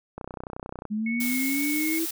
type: click train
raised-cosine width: 1 ms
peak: -21 dBFS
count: 22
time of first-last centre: 0.18-0.853 s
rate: 31.2 Hz
type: linear sweep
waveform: sine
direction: up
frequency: 207.7 to 332.4 Hz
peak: -25 dBFS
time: 0.9-2.06 s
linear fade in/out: 20 ms
type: tone with vibrato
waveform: sine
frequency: 2193 Hz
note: C#7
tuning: 19 cents flat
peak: -30 dBFS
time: 1.06-1.99 s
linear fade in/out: 5 ms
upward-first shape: triangle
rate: 2.1 Hz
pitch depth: 25 cents each way
type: noise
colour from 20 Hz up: blue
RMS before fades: -31 dBFS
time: 1.2-2.11 s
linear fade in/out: 5 ms
effects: none